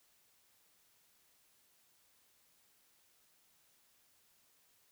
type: silence
effects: white hiss -71 dBFS RMS until 4.91 s